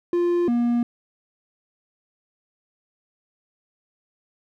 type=tone pair in turn; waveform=triangle; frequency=348.7 / 238.5 Hz; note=F4 / A#3; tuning=-3 / +40 cents; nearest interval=perfect fifth; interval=657 cents; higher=first; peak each=-16 dBFS; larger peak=neither; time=0.13-0.48 / 0.48-0.83 s; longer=neither; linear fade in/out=2 ms; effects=none